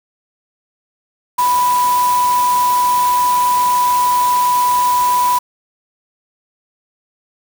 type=tone in noise; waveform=sine; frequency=987.8 Hz; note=B5; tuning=in tune; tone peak=-11 dBFS; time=1.38-5.39 s; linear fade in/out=10 ms; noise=white; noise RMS=-25 dBFS; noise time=1.38-5.39 s; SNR=+11 dB; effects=none